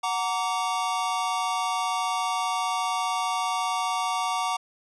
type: chord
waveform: square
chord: Gb augmented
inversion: none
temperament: just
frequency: 740 / 925 / 1156.2 Hz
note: Gb5 / Bb5 / D6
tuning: 0 / -14 / -27 cents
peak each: -30 dBFS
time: 0.03-4.57 s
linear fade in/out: 10 ms
effects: resampled to 22050 Hz